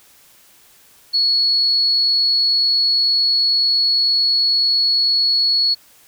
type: tone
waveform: sine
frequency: 4371 Hz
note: C#8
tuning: 25 cents flat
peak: -13 dBFS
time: 1.13-5.75 s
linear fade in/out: 20 ms
effects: white hiss -50 dBFS RMS until 6.07 s